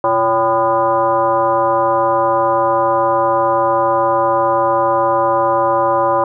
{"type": "tone with frequency modulation", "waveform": "sine", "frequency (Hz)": 783, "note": "G5", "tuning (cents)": -2, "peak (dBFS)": -11, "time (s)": [0.04, 6.24], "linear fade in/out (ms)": 2, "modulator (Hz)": 219, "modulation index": 1.7, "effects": []}